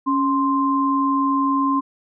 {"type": "tone pair together", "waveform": "sine", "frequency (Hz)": [277.2, 1046.6], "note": ["C#4", "C6"], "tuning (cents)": [0, 0], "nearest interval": "octave + major seventh", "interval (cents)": 2300, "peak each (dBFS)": -19, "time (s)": [0.06, 1.81], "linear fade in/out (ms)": 20, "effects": []}